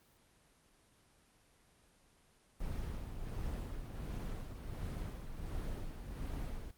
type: noise with tremolo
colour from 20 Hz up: brown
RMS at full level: -39 dBFS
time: 2.6-6.71 s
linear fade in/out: 5 ms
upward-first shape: sine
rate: 1.4 Hz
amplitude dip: 50%
effects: pink hiss -68 dBFS RMS until 6.77 s + Opus 24 kbps